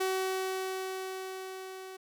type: tone with level ramp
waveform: sawtooth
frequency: 377.7 Hz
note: F#4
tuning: 36 cents sharp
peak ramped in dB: -24 to -39 dBFS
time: 0-1.97 s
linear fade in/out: 10 ms
effects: none